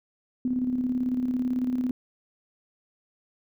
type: tone with tremolo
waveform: sine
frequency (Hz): 251.9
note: B3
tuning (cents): +34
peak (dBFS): -22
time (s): 0.45-1.91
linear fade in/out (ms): 2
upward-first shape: square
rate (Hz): 18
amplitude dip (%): 45
effects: none